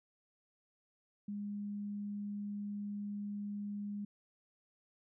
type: tone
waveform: sine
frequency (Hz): 204.7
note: G#3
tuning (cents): -25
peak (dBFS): -38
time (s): 1.28-4.05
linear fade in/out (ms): 5
effects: none